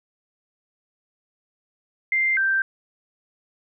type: tone pair in turn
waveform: sine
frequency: 2093 / 1568 Hz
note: C7 / G6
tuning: 0 / 0 cents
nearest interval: perfect fourth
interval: 500 cents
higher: first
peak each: -18 dBFS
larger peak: neither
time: 2.12-2.37 / 2.37-2.62 s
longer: neither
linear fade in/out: 2 ms
effects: none